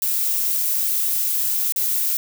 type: noise with dropouts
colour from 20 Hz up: violet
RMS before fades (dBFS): -21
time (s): 0.02-2.17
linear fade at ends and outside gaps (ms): 1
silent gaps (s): 1.723-1.761
effects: none